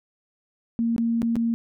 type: tone with dropouts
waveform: sine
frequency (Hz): 231.2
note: A#3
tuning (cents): -14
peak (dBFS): -20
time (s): 0.79-1.54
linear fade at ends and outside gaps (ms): 0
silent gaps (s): 0.963-0.981 / 1.219-1.229 / 1.356-1.365
effects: none